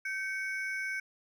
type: ring-modulated tone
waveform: triangle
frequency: 1892 Hz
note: A#6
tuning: 25 cents sharp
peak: -28 dBFS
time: 0.05-1 s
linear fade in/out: 5 ms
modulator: 342 Hz
effects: none